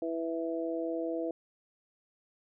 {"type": "harmonic tone", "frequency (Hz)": 164.81, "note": "E3", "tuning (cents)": 0, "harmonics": [2, 3, 4], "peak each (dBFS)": [-34, -36, -37], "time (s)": [0.02, 1.31], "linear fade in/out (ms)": 2, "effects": []}